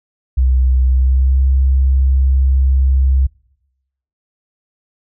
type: tone with pitch glide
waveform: sine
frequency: 64 to 66.33 Hz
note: C2 to C2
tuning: -38 to +24 cents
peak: -9 dBFS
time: 0.37-3.27 s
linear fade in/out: 10 ms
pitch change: +62 cents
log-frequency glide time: 0.88-1.42 s
effects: noise-tail reverb RT60 0.9 s tail -26 dB re dry